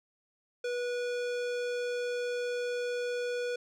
sine tone with hard clipping, 487.7 Hz, B4, 22 cents flat, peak -33 dBFS, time 0.64-3.56 s, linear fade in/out 5 ms, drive 18 dB, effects none

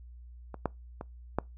clicks, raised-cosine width 1 ms, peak -26 / -14 / -24 / -13 dBFS, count 4, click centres 0.543 / 0.657 / 1.011 / 1.386 s, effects noise-tail reverb RT60 0.2 s tail -24 dB re dry + added 60 Hz sine -46 dBFS peak until 1.57 s

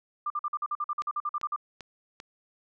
sine tone bursts, 1193 Hz, D6, 27 cents sharp, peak -27 dBFS, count 15, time 0.26-1.562 s, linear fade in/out 5 ms, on 42 ms, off 48 ms
click train, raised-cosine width 0.2 ms, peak -24 dBFS, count 4, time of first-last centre 1.02-2.201 s, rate 2.54 Hz
effects none

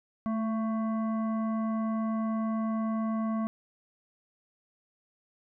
sine tone with frequency modulation, 220 Hz, A3, in tune, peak -27 dBFS, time 0.26-3.47 s, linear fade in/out 0 ms, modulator 891 Hz, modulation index 0.55, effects none

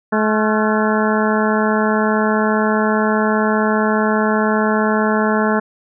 harmonic tone with a mistuned harmonic, 215.1 Hz, A3, 39 cents flat, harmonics 1 / 2 / 3 / 4 / 5 / 6 / 7 / 8, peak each -17 / -20 / -22 / -23 / -24 / -25 / -25 / -26 dBFS, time 0.12-5.6 s, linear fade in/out 10 ms, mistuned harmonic 6, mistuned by +92 cents, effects none

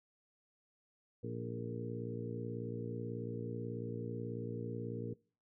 harmonic tone with a mistuned harmonic, 58.27 Hz, A#1, in tune, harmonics 2 / 3 / 4 / 5 / 6 / 7 / 8, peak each -43 / -48 / -46 / -48 / -51 / -48 / -46 dBFS, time 1.23-5.14 s, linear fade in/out 10 ms, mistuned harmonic 7, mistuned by +31 cents, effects noise-tail reverb RT60 0.4 s tail -23 dB re dry

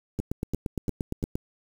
two click trains, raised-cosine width 3 ms, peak -19 / -15 dBFS, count 4 / 11, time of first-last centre 0.19-1.228 / 0.2-1.355 s, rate 2.89 / 8.66 Hz, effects 7-bit

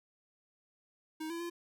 square tone with pitch steps, 314.7 / 336.8 / 343.6 Hz, D#4 / E4 / F4, +20 / +37 / -28 cents, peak -38 dBFS, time 1.2-1.5 s, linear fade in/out 10 ms, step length 100 ms, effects none

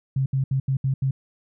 sine tone bursts at uneven times, 134.1 Hz, C3, 43 cents sharp, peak -19 dBFS, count 6, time 0.16-0.26 / 0.33-0.44 / 0.51-0.6 / 0.68-0.77 / 0.84-0.94 / 1.02-1.11 s, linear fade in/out 5 ms, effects none

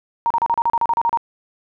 sine tone bursts, 932.3 Hz, A#5, in tune, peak -14 dBFS, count 12, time 0.26-1.173 s, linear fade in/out 0 ms, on 44 ms, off 35 ms, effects none

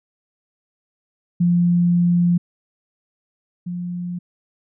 sine tone pair in turn, 174.3 / 176.53 Hz, F3 / F3, -3 / +19 cents, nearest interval unison, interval 22 cents, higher second, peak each -13 / -24 dBFS, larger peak first, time 1.4-2.38 / 3.66-4.19 s, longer first, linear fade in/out 10 ms, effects none

